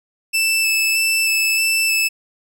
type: tone with vibrato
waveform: sawtooth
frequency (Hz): 2637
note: E7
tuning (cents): 0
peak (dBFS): -12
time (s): 0.33-2.09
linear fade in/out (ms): 20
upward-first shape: square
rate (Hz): 1.6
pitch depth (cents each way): 10
effects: none